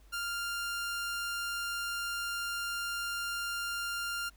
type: tone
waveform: sawtooth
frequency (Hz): 1396.9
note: F6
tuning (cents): 0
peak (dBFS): -30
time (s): 0.12-4.3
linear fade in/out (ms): 20
effects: added 50 Hz sine -56 dBFS peak until 4.36 s + pink hiss -66 dBFS RMS until 4.36 s